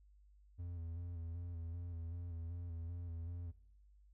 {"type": "tone with vibrato", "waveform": "triangle", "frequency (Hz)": 85, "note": "F2", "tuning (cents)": -46, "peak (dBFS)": -40, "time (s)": [0.58, 3.52], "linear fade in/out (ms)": 20, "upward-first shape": "square", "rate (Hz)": 2.6, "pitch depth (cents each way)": 38, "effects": ["noise-tail reverb RT60 0.9 s tail -22 dB re dry", "added 50 Hz sine -62 dBFS peak until 4.13 s"]}